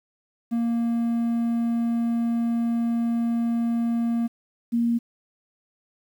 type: tone pair in turn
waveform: triangle / sine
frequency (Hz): 233.1 / 234.4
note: A#3 / A#3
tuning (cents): 0 / +10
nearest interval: unison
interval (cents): 10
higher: second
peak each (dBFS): -19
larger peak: neither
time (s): 0.51-4.28 / 4.72-4.99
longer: first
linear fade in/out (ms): 20
effects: 9-bit

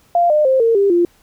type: tone with pitch steps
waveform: sine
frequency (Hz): 694 / 604.2 / 526 / 457.9 / 398.6 / 347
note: F5 / D5 / C5 / A#4 / G4 / F4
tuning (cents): -11 / +49 / +9 / -31 / +29 / -11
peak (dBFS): -10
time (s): 0.15-1.05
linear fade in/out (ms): 2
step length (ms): 150
effects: pink hiss -54 dBFS RMS until 1.22 s

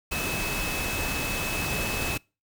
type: tone in noise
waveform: sine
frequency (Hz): 2588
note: E7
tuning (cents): -32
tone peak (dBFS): -32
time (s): 0.11-2.18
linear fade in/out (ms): 10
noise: pink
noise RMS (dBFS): -30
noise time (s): 0.11-2.18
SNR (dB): -5
effects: noise-tail reverb RT60 0.3 s tail -26 dB re dry

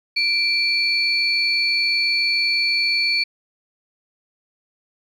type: tone pair together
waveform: sine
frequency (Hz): 2349 / 4434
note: D7 / C#8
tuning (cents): 0 / 0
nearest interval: major seventh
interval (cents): 1100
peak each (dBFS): -19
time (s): 0.16-3.24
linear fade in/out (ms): 10
effects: tanh soft clip ceiling -9 dBFS + 9-bit

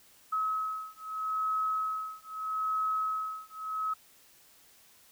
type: beating tone pair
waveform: sine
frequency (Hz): 1282 / 1282.79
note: E6 / E6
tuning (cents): -49 / -48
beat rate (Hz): 0.79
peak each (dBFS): -33 / -33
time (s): 0.32-3.94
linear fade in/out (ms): 10
effects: white hiss -60 dBFS RMS until 5.11 s

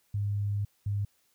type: tone pair in turn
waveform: sine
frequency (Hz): 102 / 101.61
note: G#2 / G#2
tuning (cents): -31 / -37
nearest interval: unison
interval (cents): 6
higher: first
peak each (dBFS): -27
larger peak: neither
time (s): 0.14-0.65 / 0.86-1.05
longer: first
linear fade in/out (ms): 5
effects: white hiss -70 dBFS RMS until 1.34 s

